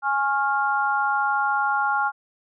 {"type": "chord", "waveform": "sine", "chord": "Db major", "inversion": "second", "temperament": "equal with one note detuned", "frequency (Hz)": [830.6, 1091.6, 1396.9], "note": ["Ab5", "Db6", "F6"], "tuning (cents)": [0, -27, 0], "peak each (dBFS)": [-23, -27, -23], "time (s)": [0.02, 2.12], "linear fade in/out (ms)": 50, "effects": []}